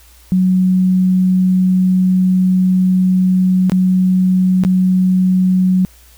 sine tone with dropouts, 185 Hz, F#3, in tune, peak -9 dBFS, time 0.32-5.85 s, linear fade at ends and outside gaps 0 ms, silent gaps 3.697-3.719 / 4.637-4.649 s, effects added 60 Hz sine -44 dBFS peak until 6.17 s + white hiss -47 dBFS RMS until 6.17 s

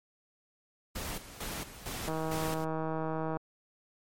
pink noise with tremolo, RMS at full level -38 dBFS, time 0.95-2.65 s, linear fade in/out 10 ms, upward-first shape square, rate 2.2 Hz, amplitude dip 70%
click train, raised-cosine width 1 ms, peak -21 dBFS, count 206, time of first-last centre 2.08-3.369 s, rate 159 Hz
effects MP3 64 kbps

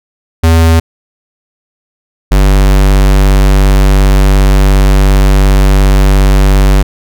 square tone pair in turn, 82 / 48.62 Hz, E2 / G1, -9 / -13 cents, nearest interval major sixth, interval 904 cents, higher first, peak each -4 dBFS, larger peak neither, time 0.43-0.8 / 2.31-6.83 s, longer second, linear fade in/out 10 ms, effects none

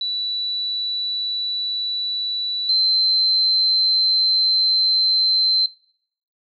sine tone pair in turn, 3951 / 4096 Hz, B7 / C8, 0 / -38 cents, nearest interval minor second, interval 62 cents, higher second, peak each -21 / -14 dBFS, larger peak second, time 0.01-2.69 / 2.69-5.66 s, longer second, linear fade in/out 2 ms, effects noise-tail reverb RT60 0.7 s tail -24 dB re dry

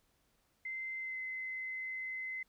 sine tone with pitch glide, 2074 to 2051 Hz, C7 to C7, -16 to -35 cents, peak -38 dBFS, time 0.65-2.43 s, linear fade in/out 5 ms, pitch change -19 cents, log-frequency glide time 0.98-1.18 s, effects pink hiss -75 dBFS RMS until 2.48 s

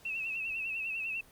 sine tone with vibrato, 2637 Hz, E7, in tune, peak -33 dBFS, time 0.05-1.21 s, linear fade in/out 5 ms, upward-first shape sine, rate 10 Hz, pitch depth 65 cents each way, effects pink hiss -59 dBFS RMS until 1.31 s + Opus 48 kbps

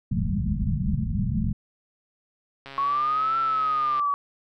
white low-pass noise, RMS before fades -25 dBFS, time 0.11-1.53 s, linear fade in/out 5 ms, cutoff 220 Hz, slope 96 dB/octave
click train, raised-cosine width 0.3 ms, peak -24 dBFS, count 184, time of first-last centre 2.66-3.996 s, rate 137 Hz
sine linear two-way sweep, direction up then down, 1100 to 1345 to 1130 Hz, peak -21 dBFS, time 2.78-4.14 s, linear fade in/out 0 ms, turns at 3.38 s
effects none

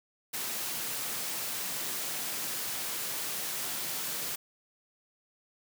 white high-pass noise, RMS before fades -35 dBFS, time 0.33-4.36 s, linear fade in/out 10 ms, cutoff 110 Hz, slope 48 dB/octave, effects none

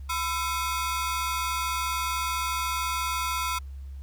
sawtooth ring-modulated tone, 1174.7 Hz, D6, in tune, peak -20 dBFS, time 0.09-3.59 s, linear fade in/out 10 ms, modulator 167 Hz, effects added 68 Hz sine -36 dBFS peak until 4.02 s + pink hiss -64 dBFS RMS until 4.02 s

